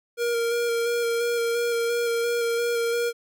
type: tone with vibrato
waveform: square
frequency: 469.4 Hz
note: A#4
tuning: 12 cents sharp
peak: -23 dBFS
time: 0.17-3.13 s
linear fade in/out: 50 ms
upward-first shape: square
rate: 2.9 Hz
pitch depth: 15 cents each way
effects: none